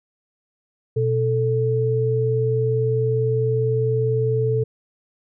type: tone pair together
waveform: sine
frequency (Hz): 122.26 / 440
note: B2 / A4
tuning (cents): -17 / 0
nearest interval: octave + minor seventh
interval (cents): 2217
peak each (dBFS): -20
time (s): 0.96-4.64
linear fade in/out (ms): 10
effects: none